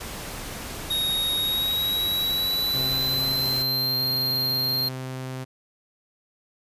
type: noise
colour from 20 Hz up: pink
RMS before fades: -35 dBFS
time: 0-3.63 s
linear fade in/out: 10 ms
type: tone with pitch glide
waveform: square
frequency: 3757 to 4193 Hz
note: A#7 to C8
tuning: +13 to +3 cents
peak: -23 dBFS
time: 0.9-4.89 s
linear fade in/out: 10 ms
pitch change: +190 cents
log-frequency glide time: 1.37-4.04 s
type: tone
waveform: sawtooth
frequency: 130 Hz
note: C3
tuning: 11 cents flat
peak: -27 dBFS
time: 2.73-5.45 s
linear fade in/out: 20 ms
effects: resampled to 32000 Hz